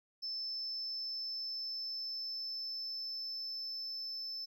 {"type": "tone with level ramp", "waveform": "triangle", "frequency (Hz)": 5274, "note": "E8", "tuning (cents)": 0, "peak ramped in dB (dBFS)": [-34, -37], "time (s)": [0.22, 4.46], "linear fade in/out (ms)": 20, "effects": ["tanh soft clip ceiling -35 dBFS"]}